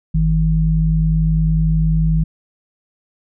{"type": "tone pair together", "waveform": "sine", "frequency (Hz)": [50.25, 159.3], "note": ["G1", "D#3"], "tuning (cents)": [44, 41], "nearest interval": "octave + minor sixth", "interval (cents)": 1997, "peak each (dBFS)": [-16, -14], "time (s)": [0.14, 2.24], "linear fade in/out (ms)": 10, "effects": []}